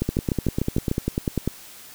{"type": "two click trains", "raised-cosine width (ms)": 3, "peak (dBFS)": [-9, -9], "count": [7, 15], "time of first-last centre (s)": [[0.02, 0.914], [0.09, 1.476]], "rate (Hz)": [6.71, 10.1], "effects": ["white hiss -44 dBFS RMS until 1.94 s"]}